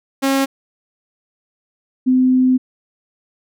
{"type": "tone pair in turn", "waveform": ["sawtooth", "sine"], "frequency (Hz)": [271.4, 256.2], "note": ["C#4", "C4"], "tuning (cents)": [-36, -36], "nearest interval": "minor second", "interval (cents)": 100, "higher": "first", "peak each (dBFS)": -10, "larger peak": "neither", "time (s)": [[0.22, 0.46], [2.06, 2.58]], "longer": "second", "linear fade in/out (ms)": 20, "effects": []}